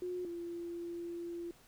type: tone pair in turn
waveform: sine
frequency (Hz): 360 / 342.9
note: F#4 / F4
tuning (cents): -47 / -32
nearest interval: minor second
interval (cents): 85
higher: first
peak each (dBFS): -36 / -39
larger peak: first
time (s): 0.02-0.25 / 0.25-1.51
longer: second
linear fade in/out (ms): 2
effects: pink hiss -63 dBFS RMS until 1.67 s